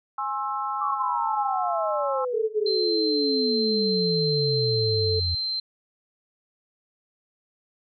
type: chord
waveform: sine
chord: Ab augmented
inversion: none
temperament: equal with one note detuned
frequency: 830.6 / 1066.6 / 1318.5 Hz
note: Ab5 / C6 / E6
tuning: 0 / +33 / 0 cents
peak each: -30 dBFS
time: 0.18-2.25 s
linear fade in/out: 5 ms
type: exponential sweep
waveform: sine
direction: down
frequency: 1173 to 82.41 Hz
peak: -25 dBFS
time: 0.81-5.35 s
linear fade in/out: 5 ms
type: tone with pitch glide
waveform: sine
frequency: 432.9 to 440.2 Hz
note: A4 to A4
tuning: -28 to +1 cents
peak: -24 dBFS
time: 2.33-5.2 s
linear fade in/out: 10 ms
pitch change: +29 cents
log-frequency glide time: 3.3-4.36 s
type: tone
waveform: sine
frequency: 4117 Hz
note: C8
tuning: 29 cents flat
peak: -25 dBFS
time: 2.66-5.6 s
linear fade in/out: 5 ms
effects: none